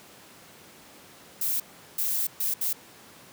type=noise bursts at uneven times; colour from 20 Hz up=violet; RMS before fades=-27 dBFS; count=4; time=1.41-1.6 / 1.98-2.27 / 2.4-2.54 / 2.61-2.73 s; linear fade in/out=5 ms; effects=pink hiss -50 dBFS RMS until 3.32 s + high-pass 150 Hz 12 dB/octave